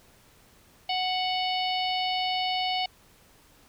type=harmonic tone; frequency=740 Hz; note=F#5; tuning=in tune; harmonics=1 / 3 / 4 / 5 / 6 / 7; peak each=-28 / -35 / -31 / -38 / -35 / -43 dBFS; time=0.89-2.86 s; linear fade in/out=5 ms; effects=pink hiss -58 dBFS RMS until 3.68 s

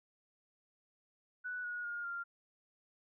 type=tone with pitch steps; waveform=sine; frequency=1482 / 1451.5 / 1421.6 / 1392.4 Hz; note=F#6 / F#6 / F6 / F6; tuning=+2 / -34 / +30 / -6 cents; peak=-38 dBFS; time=1.44-2.24 s; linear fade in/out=20 ms; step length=200 ms; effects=none

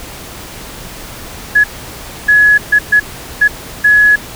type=tone bursts at uneven times; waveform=sine; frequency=1689 Hz; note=G#6; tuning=29 cents sharp; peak=-4 dBFS; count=6; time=1.55-1.64 / 2.28-2.58 / 2.72-2.79 / 2.92-3 / 3.41-3.48 / 3.84-4.16 s; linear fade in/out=10 ms; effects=pink hiss -29 dBFS RMS until 4.35 s

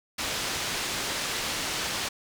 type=low-pass noise; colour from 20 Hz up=white; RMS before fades=-31 dBFS; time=0.18-2.09 s; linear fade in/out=10 ms; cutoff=5600 Hz; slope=12 dB/octave; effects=none

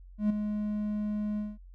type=tone with ADSR envelope; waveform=triangle; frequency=210 Hz; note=G#3; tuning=19 cents sharp; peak=-19 dBFS; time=0.18-1.58 s; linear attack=120 ms; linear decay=7 ms; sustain=-8 dB; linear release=200 ms; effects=added 45 Hz sine -47 dBFS peak until 1.74 s

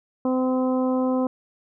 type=harmonic tone; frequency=256.9 Hz; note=C4; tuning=32 cents flat; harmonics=1 / 2 / 3 / 4 / 5; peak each=-21 / -25 / -33 / -33 / -40 dBFS; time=0.25-1.27 s; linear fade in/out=2 ms; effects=none

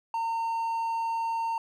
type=tone; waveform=triangle; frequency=913 Hz; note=A#5; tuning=36 cents flat; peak=-25 dBFS; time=0.14-1.58 s; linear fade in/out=2 ms; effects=none

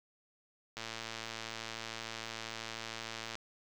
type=click train; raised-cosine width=0.2 ms; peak=-23 dBFS; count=293; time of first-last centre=0.77-3.354 s; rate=113 Hz; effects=9-bit

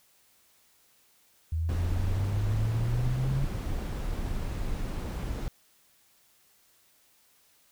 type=exponential sweep; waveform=sine; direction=up; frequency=79.3 to 138.59 Hz; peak=-26 dBFS; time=1.52-3.45 s; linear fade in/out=5 ms
type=noise; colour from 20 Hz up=brown; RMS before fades=-32 dBFS; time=1.69-5.48 s; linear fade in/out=0 ms
effects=white hiss -64 dBFS RMS until 7.71 s

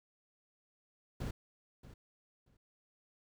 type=noise with echo; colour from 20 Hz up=brown; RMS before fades=-39 dBFS; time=1.2-1.31 s; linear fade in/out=5 ms; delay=630 ms; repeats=2; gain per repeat=-15 dB; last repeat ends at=2.57 s; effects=none

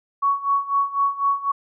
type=tone with tremolo; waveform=sine; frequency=1117 Hz; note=C#6; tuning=13 cents sharp; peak=-15 dBFS; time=0.22-1.52 s; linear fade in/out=10 ms; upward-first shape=sine; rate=4 Hz; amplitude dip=85%; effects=none

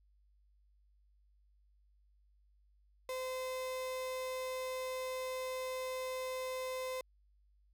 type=tone; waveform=35% pulse; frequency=515 Hz; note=C5; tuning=28 cents flat; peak=-36 dBFS; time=3.09-7.01 s; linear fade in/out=2 ms; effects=added 50 Hz sine -66 dBFS peak until 7.73 s

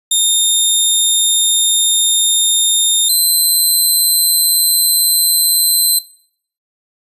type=tone pair in turn; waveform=15% pulse; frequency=3654 / 4091 Hz; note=A#7 / C8; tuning=-35 / -40 cents; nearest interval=major second; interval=195 cents; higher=second; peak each=-3 dBFS; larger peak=neither; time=0.11-3.09 / 3.09-5.99 s; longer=first; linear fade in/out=5 ms; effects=noise-tail reverb RT60 0.6 s tail -18 dB re dry + resampled to 32000 Hz

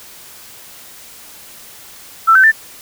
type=tone with pitch steps; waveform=sine; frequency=1331 / 1537.8 / 1776.7 Hz; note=E6 / G6 / A6; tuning=+16 / -34 / +16 cents; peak=-5 dBFS; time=2.27-2.519 s; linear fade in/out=20 ms; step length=83 ms; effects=white hiss -38 dBFS RMS until 2.81 s

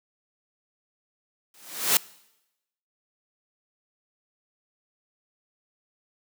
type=noise with exponential growth; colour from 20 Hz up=white; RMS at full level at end=-17 dBFS; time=1.54-1.97 s; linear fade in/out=2 ms; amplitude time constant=93 ms; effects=noise-tail reverb RT60 0.9 s tail -22 dB re dry + high-pass 200 Hz 12 dB/octave

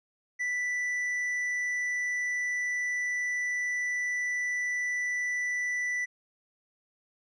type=tone with tanh clipping; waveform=triangle; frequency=1975.5 Hz; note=B6; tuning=in tune; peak=-29 dBFS; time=0.39-6.06 s; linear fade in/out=20 ms; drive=9 dB; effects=none

